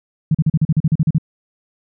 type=tone bursts; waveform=sine; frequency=156.6 Hz; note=D#3; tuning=11 cents sharp; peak=-10 dBFS; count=12; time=0.31-1.183 s; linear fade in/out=5 ms; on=37 ms; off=39 ms; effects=none

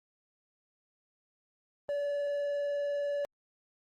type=tone with vibrato; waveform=triangle; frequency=574 Hz; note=D5; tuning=40 cents flat; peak=-28 dBFS; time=1.89-3.25 s; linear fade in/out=0 ms; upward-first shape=square; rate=20 Hz; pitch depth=12 cents each way; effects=Opus 24 kbps

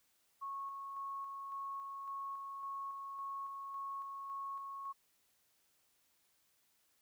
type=tone with tremolo; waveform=sine; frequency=1100 Hz; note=C#6; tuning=14 cents flat; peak=-40 dBFS; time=0.41-4.93 s; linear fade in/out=20 ms; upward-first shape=square; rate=1.8 Hz; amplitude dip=30%; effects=white hiss -75 dBFS RMS until 7.01 s

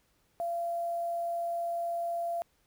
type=tone with quantisation; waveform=sine; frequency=684 Hz; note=F5; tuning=36 cents flat; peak=-30 dBFS; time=0.4-2.42 s; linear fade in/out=0 ms; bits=9; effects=pink hiss -71 dBFS RMS until 2.66 s

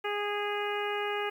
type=harmonic tone; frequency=412.2 Hz; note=G#4; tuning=13 cents flat; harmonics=1 / 2 / 3 / 4 / 5 / 6 / 7; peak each=-33 / -36 / -38 / -39 / -40 / -41 / -41 dBFS; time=0.04-1.3 s; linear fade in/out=10 ms; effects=10-bit

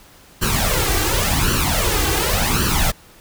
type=noise with flanger; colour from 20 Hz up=pink; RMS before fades=-18 dBFS; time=0.41-2.92 s; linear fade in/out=20 ms; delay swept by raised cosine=0.68 to 2.58 ms; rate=0.9 Hz; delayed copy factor=+0.75; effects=pink hiss -47 dBFS RMS until 3.2 s

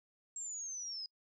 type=linear sweep; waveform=sine; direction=down; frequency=7550 to 4978 Hz; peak=-40 dBFS; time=0.36-1.06 s; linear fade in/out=2 ms; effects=noise-tail reverb RT60 0.1 s tail -26 dB re dry

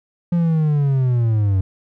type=linear sweep; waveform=triangle; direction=down; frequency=174.61 to 92.5 Hz; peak=-12 dBFS; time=0.32-1.61 s; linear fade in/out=5 ms; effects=none

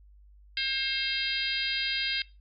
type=harmonic tone with a mistuned harmonic; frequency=534 Hz; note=C5; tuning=35 cents sharp; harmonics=3 / 4 / 5 / 6 / 7 / 8 / 9; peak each=-37 / -34 / -36 / -33 / -35 / -36 / -34 dBFS; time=0.57-2.22 s; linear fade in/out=2 ms; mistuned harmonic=8; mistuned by=-52 cents; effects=noise-tail reverb RT60 0.3 s tail -22 dB re dry + added 50 Hz sine -52 dBFS peak until 2.4 s

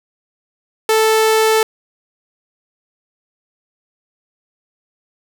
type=tone; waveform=sawtooth; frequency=439.7 Hz; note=A4; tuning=1 cent flat; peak=-7 dBFS; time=0.89-1.63 s; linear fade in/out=2 ms; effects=none

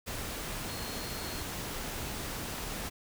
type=tone in noise; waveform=sine; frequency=4276 Hz; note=C8; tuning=37 cents sharp; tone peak=-46 dBFS; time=0.68-1.43 s; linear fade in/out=20 ms; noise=pink; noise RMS=-38 dBFS; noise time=0.06-2.9 s; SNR=-11 dB; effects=none

